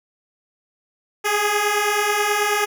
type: beating tone pair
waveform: 10% pulse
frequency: 408.7 / 418 Hz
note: G#4 / G#4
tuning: -28 / +11 cents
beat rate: 9.3 Hz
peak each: -15 / -11 dBFS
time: 1.24-2.66 s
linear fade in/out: 20 ms
effects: none